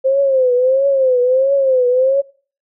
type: tone with vibrato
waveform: sine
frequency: 523.3 Hz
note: C5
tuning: in tune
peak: -10 dBFS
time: 0.04-2.22 s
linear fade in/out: 20 ms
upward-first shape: triangle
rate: 1.5 Hz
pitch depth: 120 cents each way
effects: noise-tail reverb RT60 0.4 s tail -20 dB re dry